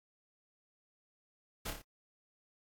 pink noise with echo, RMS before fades -39 dBFS, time 1.65-1.71 s, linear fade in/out 10 ms, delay 28 ms, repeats 4, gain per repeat -4 dB, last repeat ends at 1.822 s, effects AAC 64 kbps

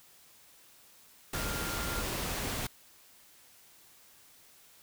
sine tone in noise, 1396.9 Hz, F6, in tune, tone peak -41 dBFS, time 1.34-2.02 s, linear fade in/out 5 ms, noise pink, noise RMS -35 dBFS, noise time 1.33-2.67 s, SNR -9 dB, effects white hiss -59 dBFS RMS until 4.82 s

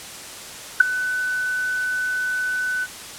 sine tone with ADSR envelope, 1500 Hz, F#6, 23 cents sharp, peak -3 dBFS, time 0.8-2.87 s, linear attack 7 ms, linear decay 9 ms, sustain -18 dB, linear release 41 ms, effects white hiss -36 dBFS RMS until 3.18 s + low-pass 10000 Hz 12 dB/octave

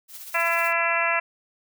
blue noise with tremolo, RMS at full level -38 dBFS, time 0.08-0.73 s, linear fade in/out 50 ms, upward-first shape sine, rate 16 Hz, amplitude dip 45%
harmonic tone, 336.4 Hz, E4, 35 cents sharp, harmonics 2 / 3 / 4 / 5 / 6 / 7 / 8, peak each -28 / -28 / -28 / -28 / -28 / -28 / -28 dBFS, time 0.34-1.2 s, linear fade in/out 10 ms
click, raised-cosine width 0.2 ms, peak -29 dBFS, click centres 0.724 s
effects none

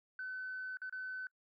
sine tone with dropouts, 1515 Hz, F#6, 40 cents sharp, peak -39 dBFS, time 0.19-1.27 s, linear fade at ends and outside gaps 2 ms, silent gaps 0.771-0.817 / 0.896-0.925 s, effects noise-tail reverb RT60 0.1 s tail -24 dB re dry + tanh soft clip ceiling -35 dBFS

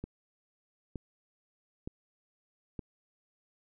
click train, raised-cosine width 3 ms, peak -25 dBFS, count 4, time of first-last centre 0.04-2.792 s, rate 1.09 Hz, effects none

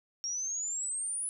sine exponential sweep, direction up, 5550 to 10110 Hz, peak -32 dBFS, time 0.24-1.29 s, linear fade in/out 0 ms, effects none

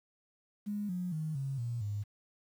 sine tone with pitch steps, 206.4 / 179.68 / 156.42 / 136.17 / 118.55 / 103.2 Hz, G#3 / F3 / D#3 / C#3 / A#2 / G#2, -10 / +50 / +10 / -31 / +30 / -10 cents, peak -33 dBFS, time 0.66-2.04 s, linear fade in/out 20 ms, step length 230 ms, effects 10-bit

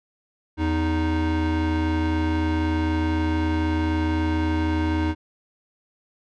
square tone pair together, 82.4 / 311.1 Hz, E2 / D#4, 0 / 0 cents, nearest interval octave + major seventh, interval 2300 cents, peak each -24 / -24 dBFS, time 0.57-5.15 s, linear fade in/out 50 ms, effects low-pass 3000 Hz 12 dB/octave

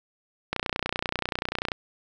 click train, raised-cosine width 0.3 ms, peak -10 dBFS, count 37, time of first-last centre 0.53-1.718 s, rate 30.3 Hz, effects none

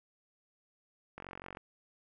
click train, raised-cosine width 0.5 ms, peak -29 dBFS, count 19, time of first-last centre 1.18-1.571 s, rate 46 Hz, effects none

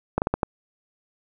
slowing click train, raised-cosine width 1 ms, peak -7 dBFS, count 5, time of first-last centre 0.18-0.432 s, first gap 39 ms, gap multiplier 1.33, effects none

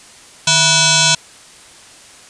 sine tone with frequency modulation, 1480 Hz, F#6, in tune, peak -9 dBFS, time 0.47-1.15 s, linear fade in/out 5 ms, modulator 817 Hz, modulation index 7.5, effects white hiss -41 dBFS RMS until 2.29 s + resampled to 22050 Hz

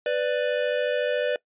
square tone pair together, 496.1 / 590 Hz, B4 / D5, +8 / +8 cents, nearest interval minor third, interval 300 cents, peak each -26 dBFS, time 0.06-1.36 s, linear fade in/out 2 ms, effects noise-tail reverb RT60 0.1 s tail -22 dB re dry + resampled to 8000 Hz

